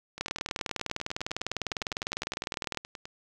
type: two click trains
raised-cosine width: 0.2 ms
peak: -23 / -12 dBFS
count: 29 / 52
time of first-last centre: 0.18-3.055 / 0.21-2.773 s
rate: 9.74 / 19.9 Hz
effects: none